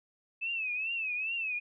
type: tone with vibrato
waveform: sine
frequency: 2600 Hz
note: E7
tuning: 24 cents flat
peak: -31 dBFS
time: 0.41-1.6 s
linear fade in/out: 20 ms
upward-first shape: triangle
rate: 2.4 Hz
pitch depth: 130 cents each way
effects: none